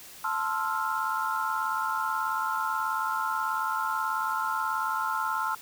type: chord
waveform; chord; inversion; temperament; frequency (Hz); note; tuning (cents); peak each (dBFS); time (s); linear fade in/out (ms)
sine; F major seventh; first; equal; 880 / 1046.5 / 1318.5 / 1396.9; A5 / C6 / E6 / F6; 0 / 0 / 0 / 0; -32; 0.24-5.55; 5
effects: white hiss -47 dBFS RMS until 5.61 s